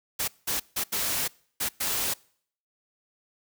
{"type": "noise bursts at uneven times", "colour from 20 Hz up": "white", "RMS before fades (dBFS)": -28, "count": 6, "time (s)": [[0.19, 0.28], [0.47, 0.6], [0.76, 0.84], [0.92, 1.28], [1.6, 1.69], [1.8, 2.14]], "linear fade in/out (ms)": 10, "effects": ["noise-tail reverb RT60 0.6 s tail -25 dB re dry"]}